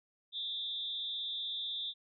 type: tone with amplitude modulation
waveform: sine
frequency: 3579 Hz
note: A7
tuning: 29 cents sharp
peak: -32 dBFS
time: 0.32-1.94 s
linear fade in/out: 50 ms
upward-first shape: sine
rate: 264 Hz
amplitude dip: 85%
effects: none